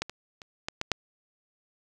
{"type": "clicks", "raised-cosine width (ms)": 0.2, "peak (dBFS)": [-12, -21, -26, -14, -12, -6], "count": 6, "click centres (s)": [0.02, 0.096, 0.418, 0.685, 0.814, 0.917], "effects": ["8-bit"]}